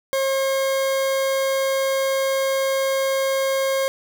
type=tone; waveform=40% pulse; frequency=538 Hz; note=C5; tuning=48 cents sharp; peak=-18 dBFS; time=0.13-3.88 s; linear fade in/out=0 ms; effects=none